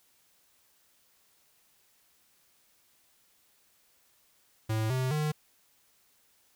square tone with pitch steps, 110 / 129.31 / 152.01 Hz, A2 / C3 / D#3, 0 / -20 / -40 cents, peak -28 dBFS, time 4.69-5.32 s, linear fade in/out 10 ms, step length 210 ms, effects white hiss -67 dBFS RMS until 6.55 s

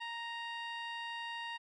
15% pulse tone with low-pass filter, 932.3 Hz, A#5, in tune, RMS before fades -42 dBFS, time 0-1.58 s, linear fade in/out 20 ms, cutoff 3600 Hz, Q 0.83, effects none

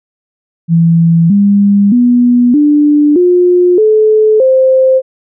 sine tone with pitch steps, 166.6 / 201.6 / 243.9 / 295.1 / 357.1 / 432.1 / 522.8 Hz, E3 / G3 / B3 / D4 / F4 / A4 / C5, +19 / +49 / -21 / +8 / +39 / -31 / -1 cents, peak -4 dBFS, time 0.68-5.02 s, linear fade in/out 50 ms, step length 620 ms, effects none

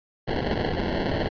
violet noise with sample-and-hold, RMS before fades -26 dBFS, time 0.27-1.29 s, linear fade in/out 20 ms, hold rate 1225 Hz, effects resampled to 11025 Hz

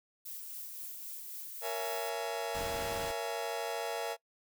violet noise with tremolo, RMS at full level -43 dBFS, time 0.25-2.1 s, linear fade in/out 10 ms, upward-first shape sine, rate 3.8 Hz, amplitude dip 25%
40% pulse chord, A# half-diminished seventh, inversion none, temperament just, 466.2 / 559.4 / 671.3 / 839.1 Hz, A#4 / C#5 / E5 / G#5, 0 / +16 / +31 / +18 cents, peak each -38 / -41 / -39 / -40 dBFS, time 1.61-4.17 s, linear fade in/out 50 ms
pink noise, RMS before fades -42 dBFS, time 2.54-3.12 s, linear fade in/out 10 ms
effects noise-tail reverb RT60 0.1 s tail -21 dB re dry

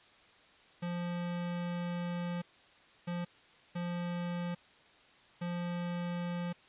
square tone bursts at uneven times, 174.61 Hz, F3, in tune, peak -35 dBFS, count 4, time 0.82-2.42 / 3.07-3.25 / 3.75-4.55 / 5.41-6.53 s, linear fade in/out 10 ms, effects white hiss -61 dBFS RMS until 6.68 s + resampled to 8000 Hz

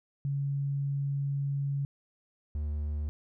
sine / triangle tone pair in turn, 140 / 74.38 Hz, C#3 / D2, +18 / +23 cents, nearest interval major seventh, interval 1095 cents, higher first, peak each -28 dBFS, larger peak neither, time 0.25-1.85 / 2.55-3.09 s, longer first, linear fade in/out 0 ms, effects none

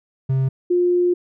triangle / sine tone pair in turn, 132.8 / 354.5 Hz, C3 / F4, +26 / +26 cents, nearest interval octave + perfect fourth, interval 1700 cents, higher second, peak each -14 / -14 dBFS, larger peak neither, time 0.29-0.49 / 0.7-1.14 s, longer second, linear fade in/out 10 ms, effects none

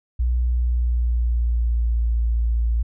sine tone with pitch glide, 60.7 to 57.43 Hz, B1 to A#1, -29 to -25 cents, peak -17 dBFS, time 0.19-2.83 s, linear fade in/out 10 ms, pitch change -96 cents, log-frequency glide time 0.43-2.08 s, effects none

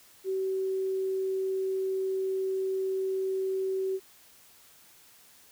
sine tone, 381.2 Hz, G4, 48 cents flat, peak -27 dBFS, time 0.24-4 s, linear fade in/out 50 ms, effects white hiss -57 dBFS RMS until 5.51 s

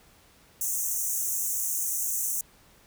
pink high-pass noise, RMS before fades -29 dBFS, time 0.61-2.41 s, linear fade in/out 2 ms, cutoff 6000 Hz, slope 96 dB/octave, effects pink hiss -58 dBFS RMS until 2.86 s

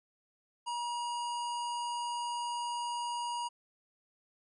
harmonic tone, 955 Hz, A#5, 42 cents sharp, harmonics 1 / 3 / 5 / 7 / 9 / 10, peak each -34 / -44 / -48 / -51 / -53 / -54 dBFS, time 0.66-3.49 s, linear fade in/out 20 ms, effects none

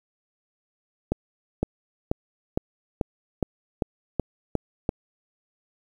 accelerating click train, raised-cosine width 2 ms, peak -9 dBFS, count 10, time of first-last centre 1.12-4.891 s, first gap 510 ms, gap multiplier 0.95, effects 8-bit

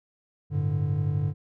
triangle chord, G suspended second, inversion none, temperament equal, 98 / 110 / 146.83 Hz, G2 / A2 / D3, 0 / 0 / 0 cents, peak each -26 / -29 / -24 dBFS, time 0.5-1.34 s, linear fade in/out 50 ms, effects none

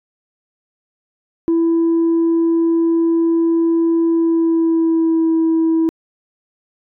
sine tone with pitch glide, 332.1 to 325.3 Hz, E4 to E4, +13 to -23 cents, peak -10 dBFS, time 1.48-5.89 s, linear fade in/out 0 ms, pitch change -36 cents, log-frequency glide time 4.07-5.32 s, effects tanh soft clip ceiling -10 dBFS

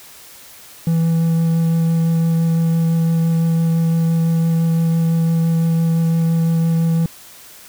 triangle tone with vibrato, 164.81 Hz, E3, in tune, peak -11 dBFS, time 0.87-7.06 s, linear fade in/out 2 ms, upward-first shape sine, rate 5.9 Hz, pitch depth 8 cents each way, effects white hiss -41 dBFS RMS until 7.68 s

